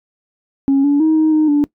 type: tone with pitch steps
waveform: sine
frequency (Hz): 274.4 / 286.4 / 315.7 / 313.5 / 308.9 / 291.4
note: C#4 / D4 / D#4 / D#4 / D#4 / D4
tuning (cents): -17 / -43 / +25 / +13 / -12 / -13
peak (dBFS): -8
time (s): 0.68-1.64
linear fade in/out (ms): 0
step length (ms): 160
effects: noise-tail reverb RT60 0.1 s tail -21 dB re dry + tanh soft clip ceiling -7 dBFS